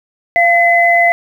sine tone pair together, 690.6 / 2027 Hz, F5 / B6, -20 / +45 cents, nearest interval octave + perfect fifth, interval 1865 cents, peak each -10 dBFS, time 0.36-1.12 s, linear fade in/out 0 ms, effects 7-bit

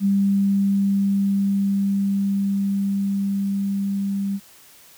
sine tone with level ramp, 197.9 Hz, G3, 17 cents sharp, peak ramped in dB -15 to -21 dBFS, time 0-4.4 s, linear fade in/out 50 ms, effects white hiss -49 dBFS RMS until 4.97 s

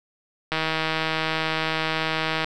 click train, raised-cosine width 0.3 ms, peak -8 dBFS, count 307, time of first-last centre 0.52-2.445 s, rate 159 Hz, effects none

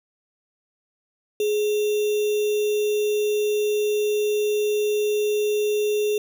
sine tone with sample-and-hold, 420 Hz, G#4, 19 cents sharp, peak -19 dBFS, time 1.4-6.18 s, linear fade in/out 2 ms, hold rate 3150 Hz, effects none

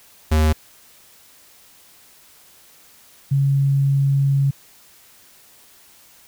square / sine tone pair in turn, 77.7 / 138.45 Hz, D#2 / C#3, -2 / -2 cents, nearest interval minor seventh, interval 1000 cents, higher second, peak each -14 dBFS, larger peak neither, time 0.31-0.53 / 3.31-4.51 s, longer second, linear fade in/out 10 ms, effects white hiss -50 dBFS RMS until 6.27 s

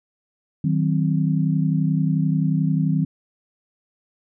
sine chord, C diminished, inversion first, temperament just, 156.98 / 188.37 / 261.6 Hz, Eb3 / Gb3 / C4, +16 / +31 / 0 cents, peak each -19 / -23 / -25 dBFS, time 0.64-3.05 s, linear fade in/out 5 ms, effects none

